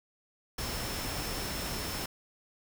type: tone in noise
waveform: sine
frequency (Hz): 5330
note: E8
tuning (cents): +18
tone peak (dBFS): -43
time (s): 0.58-2.06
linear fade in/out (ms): 5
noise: pink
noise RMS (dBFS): -36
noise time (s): 0.58-2.06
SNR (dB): -10
effects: none